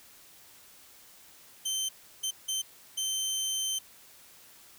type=tone bursts at uneven times; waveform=20% pulse; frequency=3100 Hz; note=G7; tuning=20 cents flat; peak=-24 dBFS; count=4; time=1.65-1.89 / 2.23-2.31 / 2.48-2.62 / 2.97-3.79 s; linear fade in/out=10 ms; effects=white hiss -55 dBFS RMS until 4.78 s